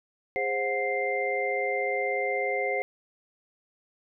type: tone cluster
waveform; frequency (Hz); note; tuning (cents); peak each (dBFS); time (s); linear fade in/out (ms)
sine; 408.5 / 525 / 728 / 2093; G#4 / C5 / F#5 / C7; -29 / +6 / -28 / 0; -32 / -30 / -32 / -30; 0.36-2.82; 0
effects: none